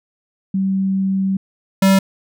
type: tone pair in turn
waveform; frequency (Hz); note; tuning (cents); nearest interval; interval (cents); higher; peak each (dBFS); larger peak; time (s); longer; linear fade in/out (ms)
sine / square; 192.4 / 193.09; G3 / G3; -32 / -26; unison; 6; second; -15 / -10; second; 0.54-1.37 / 1.82-1.99; first; 5
effects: none